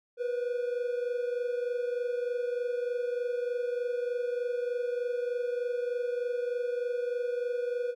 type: tone pair together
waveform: triangle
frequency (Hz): 483.7 / 507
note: B4 / B4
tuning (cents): -36 / +45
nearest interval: minor second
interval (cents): 81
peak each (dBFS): -28 / -34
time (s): 0.17-7.95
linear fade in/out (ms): 50
effects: none